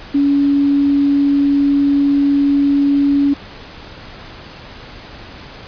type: tone with quantisation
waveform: sine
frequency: 282.4 Hz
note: C#4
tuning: 32 cents sharp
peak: -10 dBFS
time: 0.14-3.34 s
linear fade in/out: 10 ms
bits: 6
effects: pink hiss -35 dBFS RMS until 5.67 s + resampled to 11025 Hz